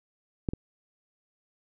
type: clicks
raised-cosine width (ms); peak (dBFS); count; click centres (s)
3; -14 / -20; 2; 0.488 / 0.535
effects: none